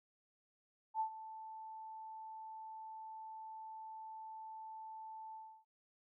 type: tone with ADSR envelope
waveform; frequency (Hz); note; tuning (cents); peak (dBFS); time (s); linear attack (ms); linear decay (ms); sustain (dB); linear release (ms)
sine; 880; A5; 0; -32; 0.94-5.65; 61; 91; -15; 310
effects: none